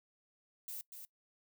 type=noise with echo; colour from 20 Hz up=violet; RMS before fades=-44 dBFS; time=0.68-0.81 s; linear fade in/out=0 ms; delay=240 ms; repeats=1; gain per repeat=-6 dB; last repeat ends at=1.05 s; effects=noise-tail reverb RT60 0.1 s tail -20 dB re dry